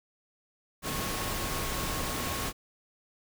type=tone in noise; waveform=sine; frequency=1093 Hz; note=C#6; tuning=25 cents flat; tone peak=-41 dBFS; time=0.82-2.53 s; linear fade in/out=50 ms; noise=pink; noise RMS=-33 dBFS; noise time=0.82-2.53 s; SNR=-11 dB; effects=none